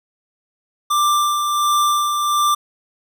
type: tone with tremolo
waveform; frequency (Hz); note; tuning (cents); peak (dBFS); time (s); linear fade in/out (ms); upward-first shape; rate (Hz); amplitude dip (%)
square; 1182; D6; +11; -14; 0.9-2.55; 10; sine; 1.4; 40
effects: none